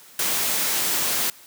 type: noise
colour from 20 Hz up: white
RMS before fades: -23 dBFS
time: 0.19-1.3 s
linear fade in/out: 2 ms
effects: white hiss -48 dBFS RMS until 1.46 s + high-pass 150 Hz 12 dB/octave